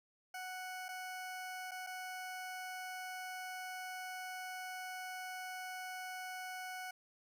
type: tone with dropouts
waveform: 20% pulse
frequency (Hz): 740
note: F#5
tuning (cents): 0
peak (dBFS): -38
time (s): 0.34-6.91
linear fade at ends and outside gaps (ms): 5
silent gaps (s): 0.884-0.888 / 1.711-1.716 / 1.866-1.87
effects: none